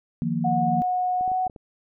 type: chord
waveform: sine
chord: Eb suspended second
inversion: none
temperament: just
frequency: 155.56 / 175.01 / 233.3 Hz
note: Eb3 / F3 / Bb3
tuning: 0 / +4 / +2 cents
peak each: -28 / -27 / -26 dBFS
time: 0.22-0.82 s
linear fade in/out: 0 ms
type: tone with pitch glide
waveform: sine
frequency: 730 to 742.3 Hz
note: F#5 to F#5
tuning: -24 to +5 cents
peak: -21 dBFS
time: 0.44-1.48 s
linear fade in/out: 10 ms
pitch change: +29 cents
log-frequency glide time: 1.19-1.28 s
type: clicks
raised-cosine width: 2 ms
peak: -28 dBFS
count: 6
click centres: 1.21 / 1.278 / 1.317 / 1.467 / 1.498 / 1.562 s
effects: none